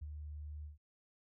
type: tone with ADSR envelope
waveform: sine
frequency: 74.8 Hz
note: D2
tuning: 32 cents sharp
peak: -40 dBFS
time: 0.01-0.78 s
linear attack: 15 ms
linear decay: 33 ms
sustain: -3 dB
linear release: 140 ms
effects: none